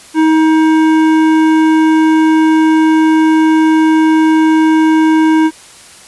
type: tone with hard clipping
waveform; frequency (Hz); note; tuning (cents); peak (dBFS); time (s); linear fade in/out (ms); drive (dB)
sine; 316.5; D#4; +30; -8; 0.14-5.51; 50; 13
effects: white hiss -37 dBFS RMS until 6.07 s + resampled to 24000 Hz